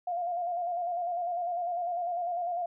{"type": "tone with vibrato", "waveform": "sine", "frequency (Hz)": 700, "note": "F5", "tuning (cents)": 4, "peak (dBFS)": -29, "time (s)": [0.07, 2.66], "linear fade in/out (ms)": 5, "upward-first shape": "square", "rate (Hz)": 10, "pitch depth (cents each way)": 42, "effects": []}